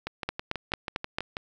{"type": "two click trains", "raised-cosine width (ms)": 0.3, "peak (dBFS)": [-12, -16], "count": [5, 9], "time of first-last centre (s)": [[0.29, 1.185], [0.07, 1.369]], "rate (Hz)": [4.47, 6.16], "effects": ["9-bit"]}